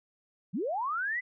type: linear sweep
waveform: sine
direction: up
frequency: 144.1 to 2042 Hz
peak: -29 dBFS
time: 0.53-1.21 s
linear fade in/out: 20 ms
effects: none